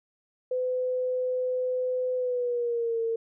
sine tone with pitch glide, 506 to 456 Hz, B4 to A#4, +42 to -38 cents, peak -25 dBFS, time 0.51-3.16 s, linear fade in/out 5 ms, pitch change -180 cents, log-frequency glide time 2.16-3 s, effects none

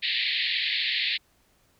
white band-pass noise, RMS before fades -27 dBFS, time 0.02-1.18 s, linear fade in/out 20 ms, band 1800 to 4400 Hz, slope 96 dB/octave, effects pink hiss -65 dBFS RMS until 1.79 s

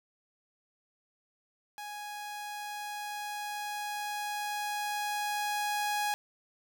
sawtooth tone with level ramp, 830.6 Hz, G#5, in tune, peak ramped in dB -36 to -25 dBFS, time 1.78-6.14 s, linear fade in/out 0 ms, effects none

